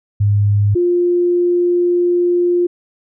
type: tone pair in turn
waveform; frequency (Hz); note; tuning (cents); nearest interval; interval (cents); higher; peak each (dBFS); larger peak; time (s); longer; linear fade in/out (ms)
sine; 102.4 / 351.7; G#2 / F4; -24 / +12; octave + major sixth; 2136; second; -10 / -11; first; 0.2-0.75 / 0.75-2.67; second; 10
effects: none